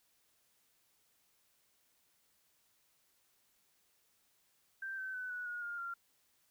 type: tone with pitch steps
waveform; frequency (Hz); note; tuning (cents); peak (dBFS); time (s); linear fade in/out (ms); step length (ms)
sine; 1568 / 1535.7 / 1504.1 / 1473.2 / 1442.9 / 1413.2 / 1384.1; G6 / G6 / F#6 / F#6 / F#6 / F6 / F6; 0 / -36 / +28 / -8 / -44 / +20 / -16; -39; 4.82-5.94; 5; 160
effects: white hiss -74 dBFS RMS until 6.5 s